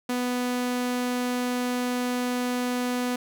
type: tone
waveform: sawtooth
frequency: 247.5 Hz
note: B3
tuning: 4 cents sharp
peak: -21 dBFS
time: 0.09-3.16 s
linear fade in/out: 5 ms
effects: none